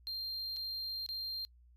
triangle tone with dropouts, 4184 Hz, C8, 1 cent flat, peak -36 dBFS, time 0.07-1.45 s, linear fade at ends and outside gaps 0 ms, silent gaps 0.563-0.567 / 1.063-1.089 s, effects noise-tail reverb RT60 0.1 s tail -26 dB re dry + added 60 Hz sine -59 dBFS peak until 1.76 s

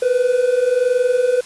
triangle tone pair together, 482.2 / 503.4 Hz, B4 / B4, -41 / +33 cents, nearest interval minor second, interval 74 cents, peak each -17 / -13 dBFS, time 0.02-1.41 s, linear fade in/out 5 ms, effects white hiss -39 dBFS RMS until 1.45 s + resampled to 24000 Hz

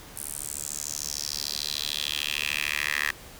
10% pulse tone with high-pass filter sweep, 73.42 Hz, D2, in tune, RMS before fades -31 dBFS, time 0.16-3.11 s, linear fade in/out 5 ms, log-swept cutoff 10000 to 1800 Hz, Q 3.6, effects pink hiss -46 dBFS RMS until 3.39 s

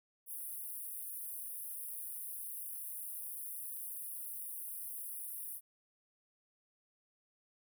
pink high-pass noise, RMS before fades -44 dBFS, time 0.26-5.61 s, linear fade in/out 50 ms, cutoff 9500 Hz, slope 96 dB/octave, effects none

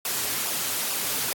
white noise with flanger, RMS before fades -27 dBFS, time 0.05-1.33 s, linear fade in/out 2 ms, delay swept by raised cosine 0.49 to 6.09 ms, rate 2.3 Hz, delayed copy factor -0.55, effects high-pass 100 Hz 12 dB/octave + AAC 64 kbps

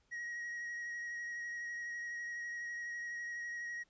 triangle tone with vibrato, 1896 Hz, A#6, 29 cents sharp, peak -38 dBFS, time 0.11-3.84 s, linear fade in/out 20 ms, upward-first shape sine, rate 12 Hz, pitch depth 16 cents each way, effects pink hiss -75 dBFS RMS until 3.89 s + resampled to 16000 Hz

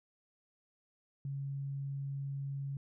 sine tone, 138.59 Hz, C#3, in tune, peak -36 dBFS, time 1.25-2.77 s, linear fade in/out 2 ms, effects none

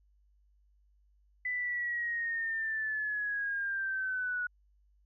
sine linear sweep, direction down, 2001 to 1457 Hz, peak -31 dBFS, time 1.45-4.47 s, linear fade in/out 5 ms, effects added 50 Hz sine -64 dBFS peak until 5.05 s

